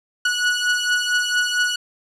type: beating tone pair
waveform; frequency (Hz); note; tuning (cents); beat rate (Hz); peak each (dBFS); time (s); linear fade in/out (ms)
sawtooth; 1465 / 1469.4; F#6 / F#6; -18 / -12; 4.4; -16 / -19; 0.25-1.76; 5
effects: low-pass 8000 Hz 12 dB/octave